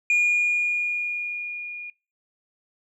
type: tone with level ramp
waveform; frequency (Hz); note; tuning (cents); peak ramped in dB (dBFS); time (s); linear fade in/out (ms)
sine; 2433; D#7; -39; -14 to -34; 0.1-1.9; 2
effects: noise-tail reverb RT60 0.3 s tail -24 dB re dry + tanh soft clip ceiling -16 dBFS